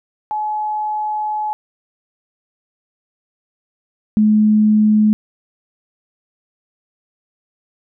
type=tone pair in turn; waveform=sine; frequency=851 / 213.4 Hz; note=G#5 / G#3; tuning=+42 / +47 cents; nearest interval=2 octaves; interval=2395 cents; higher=first; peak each=-18 / -9 dBFS; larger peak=second; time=0.31-1.53 / 4.17-5.13 s; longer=first; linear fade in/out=0 ms; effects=none